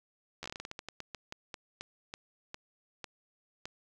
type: slowing click train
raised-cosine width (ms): 0.2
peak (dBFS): -23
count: 21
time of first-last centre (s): 0.43-3.655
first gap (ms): 12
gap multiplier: 1.23
effects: none